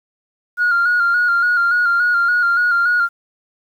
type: tone with vibrato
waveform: sine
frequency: 1420 Hz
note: F6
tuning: 28 cents sharp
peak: -11 dBFS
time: 0.57-3.09 s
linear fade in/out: 50 ms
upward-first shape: square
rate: 3.5 Hz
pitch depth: 35 cents each way
effects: tanh soft clip ceiling -9 dBFS + 8-bit